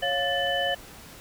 sine tone cluster, 554 / 706 / 1756 / 3007 Hz, C#5 / F5 / A6 / F#7, -1 / +19 / -4 / +27 cents, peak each -29 dBFS, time 0.02-0.75 s, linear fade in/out 10 ms, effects pink hiss -46 dBFS RMS until 1.2 s

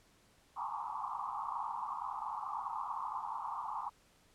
pink band-pass noise, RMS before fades -40 dBFS, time 0.56-3.9 s, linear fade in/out 20 ms, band 810 to 1200 Hz, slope 96 dB/octave, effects pink hiss -67 dBFS RMS until 4.34 s + low-pass 11000 Hz 12 dB/octave

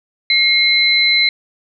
sine tone pair together, 2144 / 4050 Hz, C7 / B7, +42 / +43 cents, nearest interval major seventh, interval 1101 cents, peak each -13 dBFS, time 0.3-1.29 s, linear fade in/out 2 ms, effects none

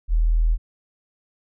sine tone, 40.46 Hz, E1, 32 cents flat, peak -15 dBFS, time 0.08-0.58 s, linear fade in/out 50 ms, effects none

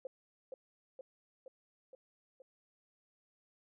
sine tone with echo, 523.3 Hz, C5, in tune, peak -39 dBFS, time 0.05-0.07 s, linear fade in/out 2 ms, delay 470 ms, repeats 5, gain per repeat -3 dB, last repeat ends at 2.42 s, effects none

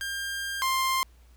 sawtooth tone pair in turn, 1600 / 1052.6 Hz, G6 / C6, +35 / +10 cents, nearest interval perfect fifth, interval 725 cents, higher first, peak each -27 / -20 dBFS, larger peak second, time 0.01-0.62 / 0.62-1.03 s, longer first, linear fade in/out 0 ms, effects added 60 Hz sine -52 dBFS peak until 1.36 s + pink hiss -64 dBFS RMS until 1.36 s

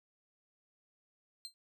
35% pulse tone with exponential decay, 4145 Hz, C8, 17 cents flat, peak -37 dBFS, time 1.45-1.54 s, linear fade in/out 0 ms, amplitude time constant 19 ms, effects none

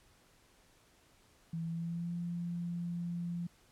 sine tone with pitch glide, 164.81 to 172.5 Hz, E3 to F3, 0 to -21 cents, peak -35 dBFS, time 1.53-3.47 s, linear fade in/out 5 ms, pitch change +79 cents, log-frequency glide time 1.64-2.13 s, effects pink hiss -66 dBFS RMS until 3.71 s + low-pass 12000 Hz 12 dB/octave

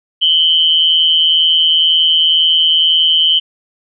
sine tone pair together, 2983 / 3145 Hz, F#7 / G7, +13 / +5 cents, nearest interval minor second, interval 92 cents, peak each -11 dBFS, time 0.21-3.4 s, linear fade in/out 20 ms, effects none

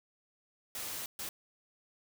white noise bursts at uneven times, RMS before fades -40 dBFS, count 2, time 0.75-1.06 / 1.19-1.29 s, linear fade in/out 2 ms, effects none

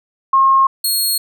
sine / 15% pulse tone pair in turn, 1075 / 4300 Hz, C6 / C8, +47 / +47 cents, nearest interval 2 octaves, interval 2400 cents, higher second, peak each -8 dBFS, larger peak neither, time 0.33-0.67 / 0.84-1.18 s, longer neither, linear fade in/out 5 ms, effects none

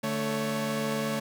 sawtooth tone cluster, 146.1 / 220 / 557 Hz, D3 / A3 / C#5, -9 / 0 / +8 cents, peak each -32 / -26 / -29 dBFS, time 0.03-1.2 s, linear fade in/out 10 ms, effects none

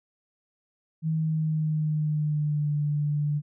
sine tone with pitch glide, 159.1 to 147.59 Hz, D#3 to D3, +39 to +9 cents, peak -23 dBFS, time 1.02-3.42 s, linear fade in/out 50 ms, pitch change -130 cents, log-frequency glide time 1.13-2.73 s, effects none

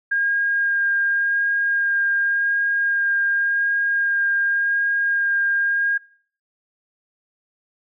sine tone with vibrato, 1617 Hz, G#6, 47 cents flat, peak -17 dBFS, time 0.11-5.98 s, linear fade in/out 10 ms, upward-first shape sine, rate 0.89 Hz, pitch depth 9 cents each way, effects noise-tail reverb RT60 0.5 s tail -22 dB re dry

